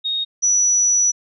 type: tone pair in turn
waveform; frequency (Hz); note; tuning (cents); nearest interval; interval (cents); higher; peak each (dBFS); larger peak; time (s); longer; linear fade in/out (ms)
sine; 3729 / 5901; A#7 / F#8; 0 / -6; minor sixth; 794; second; -19 / -13; second; 0.04-0.25 / 0.42-1.12; second; 20
effects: none